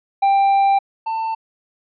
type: tone pair in turn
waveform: triangle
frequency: 789 / 894.1 Hz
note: G5 / A5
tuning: +11 / +28 cents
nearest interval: major second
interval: 217 cents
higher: second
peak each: -10 / -18 dBFS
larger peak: first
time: 0.22-0.79 / 1.06-1.35 s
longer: first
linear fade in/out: 10 ms
effects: resampled to 11025 Hz